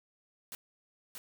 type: noise with echo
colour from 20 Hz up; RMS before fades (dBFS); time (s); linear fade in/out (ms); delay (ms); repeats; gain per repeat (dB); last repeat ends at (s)
white; -43; 0.52-0.55; 0; 630; 1; -2; 1.18
effects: none